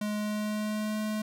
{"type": "tone with pitch glide", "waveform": "square", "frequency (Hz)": [210, 214.2], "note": ["G#3", "A3"], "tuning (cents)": [19, -46], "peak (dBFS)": -30, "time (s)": [0.01, 1.22], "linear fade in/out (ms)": 5, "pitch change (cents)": 35, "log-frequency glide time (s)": [0.17, 0.99], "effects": []}